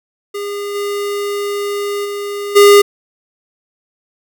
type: tone with level steps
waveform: square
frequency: 406.7 Hz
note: G#4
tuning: 36 cents flat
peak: -21 / -18 / -21 / -4 dBFS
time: 0.34-2.82 s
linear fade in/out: 10 ms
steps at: 0.74 / 2.04 / 2.55 s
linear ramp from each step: 20 ms
effects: none